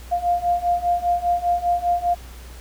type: beating tone pair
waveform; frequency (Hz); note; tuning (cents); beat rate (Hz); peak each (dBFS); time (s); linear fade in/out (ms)
sine; 698.5 / 703.5; F5 / F5; 0 / +12; 5; -22 / -20; 0.11-2.15; 20
effects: added 60 Hz sine -37 dBFS peak until 2.6 s + pink hiss -45 dBFS RMS until 2.6 s